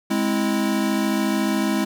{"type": "chord", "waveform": "square", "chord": "Ab augmented", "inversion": "none", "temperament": "equal with one note detuned", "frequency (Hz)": [207.7, 261.6, 327.9], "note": ["Ab3", "C4", "E4"], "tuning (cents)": [0, 0, -9], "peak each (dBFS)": [-23, -26, -25], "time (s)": [0.1, 1.85], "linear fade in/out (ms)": 10, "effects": []}